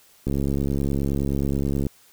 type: click train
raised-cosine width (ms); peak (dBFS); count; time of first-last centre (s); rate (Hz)
3; -12; 112; 0.27-1.867; 69.5
effects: white hiss -55 dBFS RMS until 2.12 s